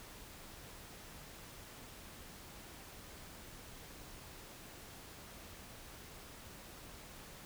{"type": "silence", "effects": ["pink hiss -53 dBFS RMS until 7.45 s"]}